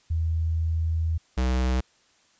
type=tone pair in turn; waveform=sine / square; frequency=81.3 / 63.47 Hz; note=E2 / B1; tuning=-23 / +48 cents; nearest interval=major third; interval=429 cents; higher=first; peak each=-22 dBFS; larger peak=neither; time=0.1-1.18 / 1.37-1.81 s; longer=first; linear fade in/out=10 ms; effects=white hiss -62 dBFS RMS until 2.39 s + resampled to 16000 Hz